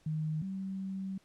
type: tone pair in turn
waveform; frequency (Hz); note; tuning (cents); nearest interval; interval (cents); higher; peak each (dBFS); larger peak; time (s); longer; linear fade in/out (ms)
sine; 155.56 / 191.83; D#3 / G3; 0 / -37; major third; 363; second; -31 / -35; first; 0.06-0.42 / 0.42-1.18; second; 5
effects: pink hiss -67 dBFS RMS until 1.24 s + low-pass 9000 Hz 12 dB/octave